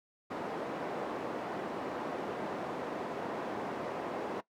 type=band-pass noise; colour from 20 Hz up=white; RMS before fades=-38 dBFS; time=0.3-4.41 s; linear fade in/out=10 ms; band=240 to 680 Hz; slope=12 dB/octave; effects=noise-tail reverb RT60 0.1 s tail -18 dB re dry